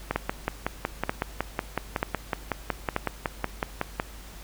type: two click trains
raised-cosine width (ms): 0.5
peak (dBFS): -10 / -9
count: 22 / 4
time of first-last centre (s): 0.11-3.999 / 0.16-2.964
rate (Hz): 5.4 / 1.07
effects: added 50 Hz sine -43 dBFS peak until 4.43 s + pink hiss -47 dBFS RMS until 4.43 s